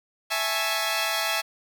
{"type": "chord", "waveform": "10% pulse", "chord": "A major seventh", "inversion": "second", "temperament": "equal with one note detuned", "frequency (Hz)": [659.3, 830.6, 880, 1101.1], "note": ["E5", "G#5", "A5", "C#6"], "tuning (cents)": [0, 0, 0, -12], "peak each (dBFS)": [-19, -21, -24, -24], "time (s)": [0.3, 1.42], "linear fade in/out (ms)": 20, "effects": []}